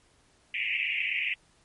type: band-pass noise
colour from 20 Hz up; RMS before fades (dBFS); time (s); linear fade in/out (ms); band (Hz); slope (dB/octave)
white; -30; 0.54-1.34; 2; 2000 to 2800; 96
effects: pink hiss -64 dBFS RMS until 1.64 s + MP3 48 kbps